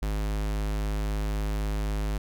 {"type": "tone", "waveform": "square", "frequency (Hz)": 51.91, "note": "G#1", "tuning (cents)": 0, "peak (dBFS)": -27, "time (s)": [0.02, 2.18], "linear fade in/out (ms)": 5, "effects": []}